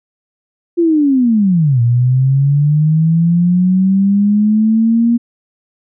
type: linear two-way sweep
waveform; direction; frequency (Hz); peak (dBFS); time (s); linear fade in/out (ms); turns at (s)
sine; down then up; 349.2 to 116.8 to 237.5; -8; 0.77-5.18; 20; 1.81
effects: none